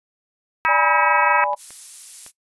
harmonic tone, 320.9 Hz, E4, 46 cents flat, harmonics 3 / 4 / 5 / 6 / 7 / 8, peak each -19 / -21 / -23 / -25 / -26 / -27 dBFS, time 0.65-1.44 s, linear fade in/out 0 ms
sine chord, G# diminished, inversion second, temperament equal, 587.3 / 830.6 / 987.8 Hz, D5 / G#5 / B5, 0 / 0 / 0 cents, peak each -25 / -23 / -24 dBFS, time 0.68-1.55 s, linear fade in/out 10 ms
clicks, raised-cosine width 0.3 ms, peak -26 dBFS, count 3, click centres 1.533 / 1.706 / 2.264 s
violet noise, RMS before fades -33 dBFS, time 1.56-2.32 s, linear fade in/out 50 ms
effects noise-tail reverb RT60 0.1 s tail -19 dB re dry + resampled to 24000 Hz

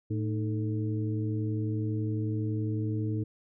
harmonic tone with a mistuned harmonic, 110 Hz, A2, in tune, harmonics 1 / 2 / 3 / 4, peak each -29 / -39 / -34 / -41 dBFS, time 0.1-3.24 s, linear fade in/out 10 ms, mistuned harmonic 3, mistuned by -98 cents, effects none

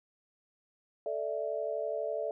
sine chord, A suspended fourth, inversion none, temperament equal, 440 / 587.3 / 659.3 Hz, A4 / D5 / E5, 0 / 0 / 0 cents, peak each -37 / -35 / -36 dBFS, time 1.06-2.31 s, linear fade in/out 2 ms, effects none

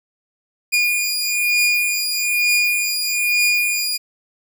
sawtooth beating tone pair, 2433 / 2434.1 Hz, D#7 / D#7, -39 / -39 cents, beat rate 1.1 Hz, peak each -17 / -15 dBFS, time 0.72-3.98 s, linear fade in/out 20 ms, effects none

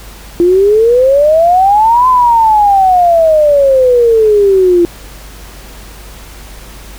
sine exponential two-way sweep, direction up then down, 340.8 to 1030 to 340.8 Hz, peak -4 dBFS, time 0.4-4.85 s, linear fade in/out 0 ms, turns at 2.08 s, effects added 50 Hz sine -31 dBFS peak until 6.98 s + pink hiss -34 dBFS RMS until 6.98 s

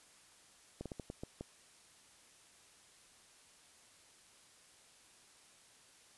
slowing click train, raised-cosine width 2 ms, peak -29 dBFS, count 7, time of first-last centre 0.81-1.41 s, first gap 47 ms, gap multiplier 1.3, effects white hiss -63 dBFS RMS until 6.17 s + resampled to 24000 Hz

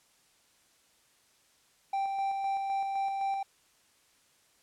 triangle tone with tremolo, 784 Hz, G5, in tune, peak -26 dBFS, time 1.93-3.43 s, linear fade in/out 5 ms, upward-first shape square, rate 3.9 Hz, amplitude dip 30%, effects white hiss -66 dBFS RMS until 4.62 s + low-pass 10000 Hz 12 dB/octave

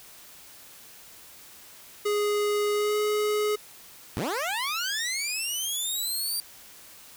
square tone with pitch glide, 414.8 to 420.8 Hz, G#4 to G#4, -2 to +23 cents, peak -24 dBFS, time 2.05-3.56 s, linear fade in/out 10 ms, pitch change +25 cents, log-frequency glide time 2.73-2.97 s
15% pulse linear sweep, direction up, 79.9 to 4729 Hz, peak -21 dBFS, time 4.17-6.4 s, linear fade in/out 0 ms
effects white hiss -49 dBFS RMS until 7.16 s

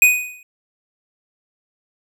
square tone with exponential decay, 2489 Hz, D#7, in tune, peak -6 dBFS, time 0.02-0.43 s, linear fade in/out 2 ms, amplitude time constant 89 ms, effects none

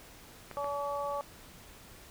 clicks, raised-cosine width 0.5 ms, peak -28 dBFS, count 2, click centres 0.513 / 0.644 s
harmonic tone, 285.1 Hz, C#4, 49 cents sharp, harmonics 2 / 3 / 4, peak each -35 / -38 / -37 dBFS, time 0.57-1.21 s, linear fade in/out 0 ms
effects pink hiss -53 dBFS RMS until 2.1 s

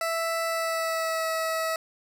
20% pulse tone with pitch glide, 660 to 646.8 Hz, E5 to E5, +2 to -33 cents, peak -21 dBFS, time 0.01-1.76 s, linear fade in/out 2 ms, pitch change -35 cents, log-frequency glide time 0.46-1.27 s, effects none

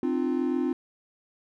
triangle tone cluster, 261 / 302 / 348.6 Hz, C4 / D4 / F4, -4 / +48 / -3 cents, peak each -25 / -28 / -27 dBFS, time 0.03-0.73 s, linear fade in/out 2 ms, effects none

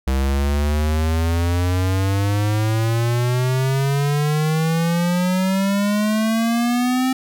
square exponential sweep, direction up, 65.5 to 261.6 Hz, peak -17 dBFS, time 0.07-7.13 s, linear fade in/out 5 ms, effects none

